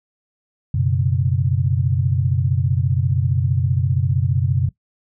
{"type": "chord", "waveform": "sine", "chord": "F# suspended fourth", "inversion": "none", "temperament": "equal", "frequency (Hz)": [92.5, 123.47, 138.59], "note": ["F#2", "B2", "C#3"], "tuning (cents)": [0, 0, 0], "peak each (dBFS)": -20, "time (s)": [0.74, 4.69], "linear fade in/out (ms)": 5, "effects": ["noise-tail reverb RT60 0.1 s tail -17 dB re dry"]}